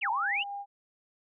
sine exponential two-way sweep, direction down then up, 3079 to 840 to 3079 Hz, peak -27 dBFS, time 0.01-0.44 s, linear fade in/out 20 ms, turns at 0.1 s
sine tone with tremolo, 805 Hz, G5, 46 cents sharp, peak -34 dBFS, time 0.02-0.66 s, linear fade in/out 50 ms, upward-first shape triangle, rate 4.3 Hz, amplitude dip 30%
effects none

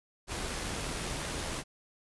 pink noise with amplitude modulation, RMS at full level -35 dBFS, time 0.27-1.64 s, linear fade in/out 50 ms, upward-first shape sine, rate 85.8 Hz, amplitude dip 25%, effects resampled to 24000 Hz

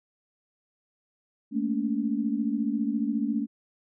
sine tone cluster, 216.4 / 230.9 / 283.8 Hz, A3 / A#3 / C#4, -29 / -16 / +41 cents, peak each -29 dBFS, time 1.51-3.47 s, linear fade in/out 50 ms, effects none

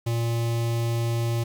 square tone with notch filter, 116.54 Hz, A#2, in tune, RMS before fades -25 dBFS, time 0.06-1.44 s, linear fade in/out 10 ms, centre 1500 Hz, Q 1.8, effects 9-bit

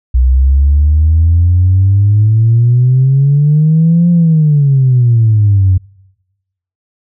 sine exponential two-way sweep, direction up then down, 61.5 to 174.61 to 91.2 Hz, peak -4 dBFS, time 0.14-5.78 s, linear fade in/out 10 ms, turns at 4.1 s, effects noise-tail reverb RT60 1.0 s tail -26 dB re dry + tanh soft clip ceiling -1 dBFS

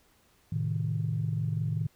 sine chord, A diminished, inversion none, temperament equal, 110 / 130.81 / 155.56 Hz, A2 / C3 / Eb3, 0 / 0 / 0 cents, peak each -30 / -35 / -30 dBFS, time 0.52-1.87 s, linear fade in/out 5 ms, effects tanh soft clip ceiling -19 dBFS + pink hiss -65 dBFS RMS until 1.95 s

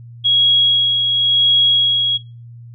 sine tone with tremolo, 3312 Hz, G#7, 5 cents flat, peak -9 dBFS, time 0.24-2.18 s, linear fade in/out 20 ms, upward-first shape sine, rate 0.94 Hz, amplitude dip 40%, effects noise-tail reverb RT60 0.3 s tail -21 dB re dry + added 118 Hz sine -34 dBFS peak until 2.74 s

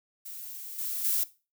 violet noise with level steps, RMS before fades -41 / -33 / -27 dBFS, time 0.25-1.24 s, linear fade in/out 10 ms, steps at 0.78 / 1.04 s, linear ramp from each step 10 ms, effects noise-tail reverb RT60 0.3 s tail -17 dB re dry

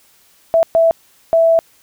sine tone bursts at uneven times, 659.3 Hz, E5, in tune, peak -8 dBFS, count 3, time 0.54-0.63 / 0.75-0.91 / 1.33-1.59 s, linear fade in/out 0 ms, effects white hiss -52 dBFS RMS until 1.82 s

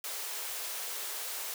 white high-pass noise, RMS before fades -38 dBFS, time 0.04-1.54 s, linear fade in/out 2 ms, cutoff 380 Hz, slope 48 dB/octave, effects none

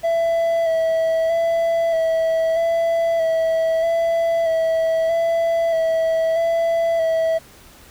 triangle tone with vibrato, 659 Hz, E5, 1 cent flat, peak -14 dBFS, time 0.03-7.39 s, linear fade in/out 20 ms, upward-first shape square, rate 0.79 Hz, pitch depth 20 cents each way, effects pink hiss -46 dBFS RMS until 7.9 s

